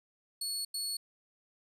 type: tone bursts at uneven times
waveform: 25% pulse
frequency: 4389 Hz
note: C#8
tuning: 18 cents flat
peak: -29 dBFS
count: 2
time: 0.41-0.65 / 0.74-0.97 s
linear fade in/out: 5 ms
effects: none